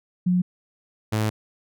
sine / sawtooth tone pair in turn, 180 / 108.28 Hz, F#3 / A2, -47 / -27 cents, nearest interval major sixth, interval 880 cents, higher first, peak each -17 dBFS, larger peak neither, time 0.26-0.42 / 1.12-1.3 s, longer second, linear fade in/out 10 ms, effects none

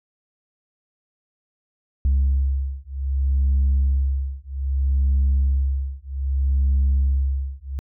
sine beating tone pair, 67.5 / 68.13 Hz, C#2 / C#2, -45 / -29 cents, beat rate 0.63 Hz, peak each -19 dBFS, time 2.05-7.79 s, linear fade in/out 0 ms, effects tanh soft clip ceiling -13 dBFS

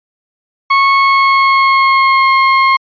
30% pulse tone with pitch glide, 1099 to 1072 Hz, C#6 to C6, -15 to +42 cents, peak -4 dBFS, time 0.7-2.77 s, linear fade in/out 10 ms, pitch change -43 cents, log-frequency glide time 0.91-2.29 s, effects resampled to 11025 Hz

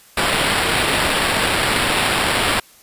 white noise with sample-and-hold, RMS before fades -18 dBFS, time 0.17-2.6 s, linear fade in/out 5 ms, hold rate 6300 Hz, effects white hiss -48 dBFS RMS until 2.82 s + resampled to 32000 Hz

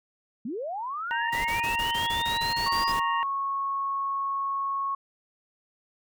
sine linear sweep, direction up, 200.1 to 4978 Hz, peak -30 dBFS, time 0.45-2.92 s, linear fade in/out 5 ms
harmonic tone, 932.3 Hz, A#5, in tune, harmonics 1 / 2 / 3, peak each -28 / -32 / -37 dBFS, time 1.11-3.23 s, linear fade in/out 0 ms
pink noise bursts, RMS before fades -36 dBFS, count 11, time 1.32-3 s, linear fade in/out 10 ms, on 130 ms, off 25 ms
sine tone, 1100 Hz, C#6, 14 cents flat, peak -26 dBFS, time 2.66-4.95 s, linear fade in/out 5 ms
effects none

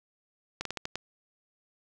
slowing click train, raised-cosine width 0.2 ms, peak -16 dBFS, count 6, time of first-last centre 0.61-0.956 s, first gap 43 ms, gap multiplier 1.24, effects none

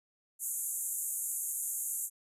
white band-pass noise, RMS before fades -36 dBFS, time 0.39-2.1 s, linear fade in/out 50 ms, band 6700 to 13000 Hz, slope 96 dB/octave, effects none

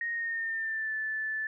sine tone with pitch glide, 1864.7 to 1749.9 Hz, A#6 to A6, 0 to -10 cents, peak -30 dBFS, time 0.01-1.47 s, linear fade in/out 2 ms, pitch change -110 cents, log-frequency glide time 0.13-0.94 s, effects none

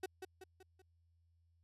35% pulse tone with echo, 376.1 Hz, F#4, 28 cents sharp, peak -37 dBFS, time 0.03-0.06 s, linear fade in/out 5 ms, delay 190 ms, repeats 4, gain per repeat -6 dB, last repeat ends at 0.82 s, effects added 84 Hz sine -70 dBFS peak until 1.63 s + resampled to 32000 Hz

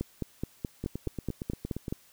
two click trains, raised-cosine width 3 ms, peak -21 / -18 dBFS, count 10 / 10, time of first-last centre 0.84-1.882 / 0.01-1.925 s, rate 8.64 / 4.7 Hz, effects white hiss -60 dBFS RMS until 2.12 s

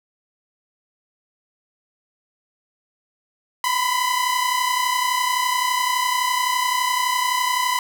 sawtooth tone pair together, 985.2 / 1017 Hz, B5 / C6, -5 / -50 cents, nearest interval minor second, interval 55 cents, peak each -18 dBFS, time 3.64-7.79 s, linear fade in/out 2 ms, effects none

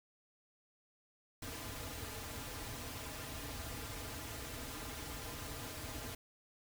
pink noise with comb filter, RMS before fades -45 dBFS, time 1.42-6.15 s, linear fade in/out 5 ms, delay 5.4 ms, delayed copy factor -0.85, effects none

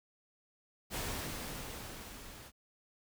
pink noise with level ramp, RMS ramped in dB -37 to -52 dBFS, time 0.9-2.52 s, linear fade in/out 50 ms, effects none

